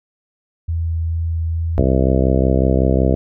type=tone with vibrato; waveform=sine; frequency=82.41 Hz; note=E2; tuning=in tune; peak=-17 dBFS; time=0.68-1.84 s; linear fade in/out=10 ms; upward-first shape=sine; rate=2.3 Hz; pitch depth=9 cents each way
type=harmonic tone; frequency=65.41 Hz; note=C2; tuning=in tune; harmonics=1 / 2 / 3 / 4 / 5 / 6 / 7 / 8 / 9 / 10; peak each=-16 / -19 / -21 / -22 / -23 / -24 / -24 / -25 / -26 / -26 dBFS; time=1.78-3.15 s; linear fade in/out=0 ms
effects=none